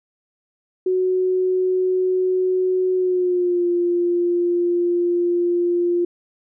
sine tone with pitch glide, 370 to 349.2 Hz, F#4 to F4, 0 to 0 cents, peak -16 dBFS, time 0.86-6.05 s, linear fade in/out 5 ms, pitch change -100 cents, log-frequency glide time 2.95-3.67 s, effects none

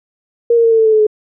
sine tone with pitch steps, 469.7 / 463.2 / 456.9 / 450.6 / 444.4 / 438.2 / 432.2 / 426.3 Hz, A#4 / A#4 / A#4 / A4 / A4 / A4 / A4 / G#4, +13 / -11 / -35 / +41 / +17 / -7 / -31 / +45 cents, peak -7 dBFS, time 0.5-1.068 s, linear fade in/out 5 ms, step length 71 ms, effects none

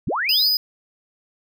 sine linear sweep, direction up, 58 to 4796 Hz, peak -20 dBFS, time 0.07-0.49 s, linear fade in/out 5 ms
square tone, 4978 Hz, D#8, in tune, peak -17 dBFS, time 0.29-0.57 s, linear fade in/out 2 ms
effects none

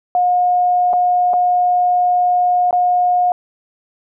sine tone with dropouts, 718 Hz, F5, 48 cents sharp, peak -11 dBFS, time 0.15-3.32 s, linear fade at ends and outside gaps 1 ms, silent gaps 0.931-0.935 / 1.334-1.338 / 2.709-2.728 s, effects none

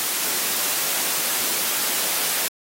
white high-pass noise, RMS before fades -23 dBFS, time 0-2.48 s, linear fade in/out 0 ms, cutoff 220 Hz, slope 12 dB/octave, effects AAC 48 kbps

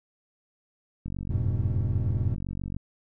click train, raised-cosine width 5 ms, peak -22 dBFS, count 81, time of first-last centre 1.06-2.766 s, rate 46.9 Hz
triangle chord, F diminished, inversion none, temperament equal, 87.31 / 103.83 / 123.47 Hz, F2 / Ab2 / Cb3, 0 / 0 / 0 cents, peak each -27 dBFS, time 1.3-2.35 s, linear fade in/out 5 ms
effects none

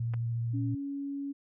sine tone with vibrato, 116.6 Hz, A#2, 1 cent sharp, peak -29 dBFS, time 0-0.75 s, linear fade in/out 5 ms, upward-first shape sine, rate 14 Hz, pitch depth 16 cents each way
clicks, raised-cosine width 0.5 ms, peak -30 dBFS, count 2, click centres 0.137 / 0.141 s
sine tone, 280.1 Hz, C#4, 18 cents sharp, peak -33 dBFS, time 0.53-1.33 s, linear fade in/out 20 ms
effects none

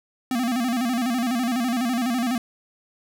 square tone with vibrato, 244.1 Hz, B3, 20 cents flat, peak -22 dBFS, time 0.31-2.38 s, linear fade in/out 2 ms, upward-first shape square, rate 12 Hz, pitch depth 93 cents each way, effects none

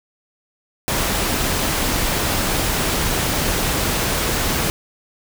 pink noise, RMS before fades -20 dBFS, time 0.88-4.7 s, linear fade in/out 0 ms, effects none

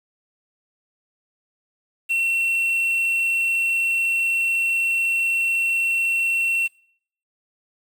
triangle tone with quantisation, 2714 Hz, E7, 50 cents sharp, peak -17 dBFS, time 2.09-6.68 s, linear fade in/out 20 ms, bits 7, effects noise-tail reverb RT60 0.6 s tail -23 dB re dry

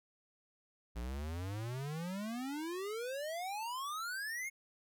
square exponential sweep, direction up, 55.9 to 2200 Hz, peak -39 dBFS, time 0.95-4.5 s, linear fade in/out 20 ms, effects none

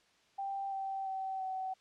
sine tone with pitch steps, 786 / 776.1 / 766.3 / 756.6 Hz, G5 / G5 / G5 / F#5, +4 / -18 / -40 / +38 cents, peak -35 dBFS, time 0.38-1.74 s, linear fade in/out 10 ms, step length 340 ms, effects white hiss -68 dBFS RMS until 1.8 s + low-pass 5000 Hz 12 dB/octave

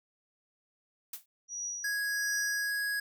blue noise with exponential decay, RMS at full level -35 dBFS, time 1.13-1.26 s, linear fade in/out 5 ms, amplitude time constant 27 ms
sine tone with tremolo, 5800 Hz, F#8, 35 cents flat, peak -33 dBFS, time 1.48-2.8 s, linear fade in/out 50 ms, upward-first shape triangle, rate 1.4 Hz, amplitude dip 100%
square tone, 1661.2 Hz, G#6, in tune, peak -31 dBFS, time 1.84-3 s, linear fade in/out 5 ms
effects none

